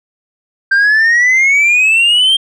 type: exponential sweep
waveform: sine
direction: up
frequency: 1566 to 3201 Hz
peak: -4 dBFS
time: 0.71-2.37 s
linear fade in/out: 10 ms
effects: tanh soft clip ceiling -6 dBFS